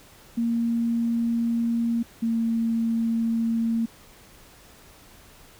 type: tone pair in turn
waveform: sine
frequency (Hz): 232.6 / 228.5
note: A#3 / A#3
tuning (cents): -4 / -34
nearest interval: unison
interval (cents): 30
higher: first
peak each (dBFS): -21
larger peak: neither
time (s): 0.37-2.03 / 2.22-3.86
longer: first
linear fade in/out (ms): 10
effects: pink hiss -51 dBFS RMS until 5.59 s